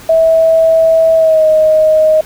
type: tone with pitch glide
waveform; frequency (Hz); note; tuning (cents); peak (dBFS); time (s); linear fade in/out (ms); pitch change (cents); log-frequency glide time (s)
sine; 650 to 625; E5 to D#5; -24 to +8; -5; 0.09-2.21; 5; -68; 1.15-1.46
effects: pink hiss -35 dBFS RMS until 2.25 s